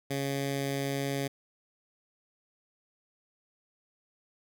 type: tone with notch filter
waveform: 10% pulse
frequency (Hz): 138.59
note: C#3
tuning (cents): 0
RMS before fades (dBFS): -32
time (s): 0.1-1.28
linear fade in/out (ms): 10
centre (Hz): 960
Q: 1.4
effects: none